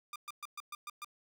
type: tone bursts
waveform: sawtooth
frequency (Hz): 1200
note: D6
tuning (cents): +37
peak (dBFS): -37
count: 7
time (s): 0.13-1.046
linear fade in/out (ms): 2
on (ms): 28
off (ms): 120
effects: none